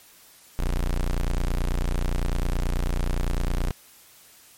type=tone; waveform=35% pulse; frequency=29.52 Hz; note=A#0; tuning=23 cents sharp; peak=-20 dBFS; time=0.59-3.71 s; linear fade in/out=0 ms; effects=white hiss -52 dBFS RMS until 4.57 s + MP3 64 kbps